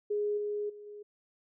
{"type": "tone with level steps", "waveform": "sine", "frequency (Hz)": 415.3, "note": "G#4", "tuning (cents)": 0, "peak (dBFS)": [-28, -31, -45, -43], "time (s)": [0.1, 1.03], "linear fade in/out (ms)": 10, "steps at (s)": [0.37, 0.69, 0.86], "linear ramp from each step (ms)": 10, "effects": []}